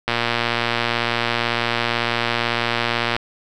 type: click train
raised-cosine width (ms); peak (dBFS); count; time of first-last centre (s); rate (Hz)
0.3; -3; 365; 0.08-3.165; 118
effects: none